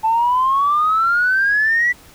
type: exponential sweep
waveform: sine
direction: up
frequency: 874 to 1975.5 Hz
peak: -12 dBFS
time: 0.03-1.93 s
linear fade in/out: 20 ms
effects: tanh soft clip ceiling -8 dBFS + pink hiss -45 dBFS RMS until 2.14 s